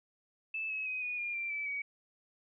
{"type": "tone with pitch steps", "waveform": "sine", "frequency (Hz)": [2627, 2571, 2517, 2464, 2412, 2361, 2311, 2262], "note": ["E7", "E7", "D#7", "D#7", "D7", "D7", "D7", "C#7"], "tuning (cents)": [-7, -44, 19, -17, 46, 9, -28, 34], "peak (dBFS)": -34, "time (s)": [0.54, 1.82], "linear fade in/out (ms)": 5, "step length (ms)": 160, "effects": []}